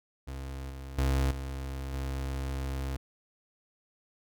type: tone with level steps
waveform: 35% pulse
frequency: 67 Hz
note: C2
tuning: 42 cents sharp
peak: -35 / -38 / -23 / -33 / -30 dBFS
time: 0.27-2.97 s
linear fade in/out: 10 ms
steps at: 0.7 / 0.98 / 1.31 / 1.93 s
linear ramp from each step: 5 ms
effects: none